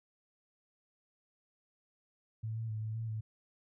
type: tone with pitch steps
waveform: sine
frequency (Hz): 110.7 / 113 / 108.6 / 109.5 / 113.1 / 109.4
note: A2 / A2 / A2 / A2 / A2 / A2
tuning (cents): +11 / +47 / -22 / -8 / +48 / -9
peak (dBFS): -35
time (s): 2.43-3.21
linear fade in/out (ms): 10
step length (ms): 130
effects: none